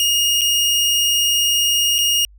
sawtooth tone with dropouts, 2855 Hz, F7, 37 cents sharp, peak -11 dBFS, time 0-2.25 s, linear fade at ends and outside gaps 1 ms, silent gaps 0.411-0.416 / 1.983-1.987 s, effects added 50 Hz sine -43 dBFS peak until 2.38 s

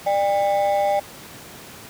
triangle ring-modulated tone, 698.5 Hz, F5, in tune, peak -12 dBFS, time 0.06-1 s, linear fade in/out 10 ms, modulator 103 Hz, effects pink hiss -40 dBFS RMS until 1.89 s + high-pass 100 Hz 12 dB/octave

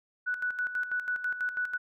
sine tone with tremolo, 1480 Hz, F#6, in tune, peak -27 dBFS, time 0.26-1.78 s, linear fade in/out 20 ms, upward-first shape square, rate 6.1 Hz, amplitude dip 65%, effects none

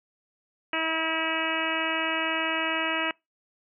harmonic tone with a mistuned harmonic, 322.1 Hz, E4, 40 cents flat, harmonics 1 / 2 / 3 / 4 / 5 / 6 / 7 / 8 / 9, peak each -34 / -34 / -34 / -34 / -34 / -34 / -34 / -34 / -34 dBFS, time 0.73-3.11 s, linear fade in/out 2 ms, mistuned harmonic 7, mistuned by +27 cents, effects noise-tail reverb RT60 0.2 s tail -25 dB re dry

